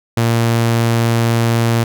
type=tone; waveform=sawtooth; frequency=116 Hz; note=A#2; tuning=8 cents flat; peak=-8 dBFS; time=0.17-1.84 s; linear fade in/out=5 ms; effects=none